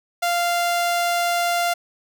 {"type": "tone", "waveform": "sawtooth", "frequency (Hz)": 695, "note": "F5", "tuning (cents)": -9, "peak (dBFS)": -15, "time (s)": [0.22, 1.74], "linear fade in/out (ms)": 10, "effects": []}